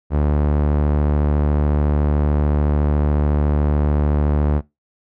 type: tone with low-pass filter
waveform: sawtooth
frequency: 73.8 Hz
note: D2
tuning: 9 cents sharp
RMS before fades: -17 dBFS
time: 0.1-4.62 s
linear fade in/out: 50 ms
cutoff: 1000 Hz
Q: 0.62
effects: noise-tail reverb RT60 0.2 s tail -21 dB re dry